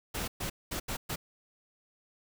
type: noise bursts at uneven times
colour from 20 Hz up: pink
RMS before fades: -35 dBFS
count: 5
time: 0.14-0.28 / 0.4-0.5 / 0.71-0.8 / 0.88-0.97 / 1.09-1.16 s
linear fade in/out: 10 ms
effects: none